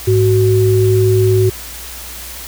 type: tone pair together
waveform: sine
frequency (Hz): 105.7 / 373.4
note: G#2 / F#4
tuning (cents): +31 / +16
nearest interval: octave + minor seventh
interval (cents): 2185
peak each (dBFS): -11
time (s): 0.07-1.5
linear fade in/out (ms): 10
effects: added 60 Hz sine -34 dBFS peak until 2.47 s + white hiss -30 dBFS RMS until 2.47 s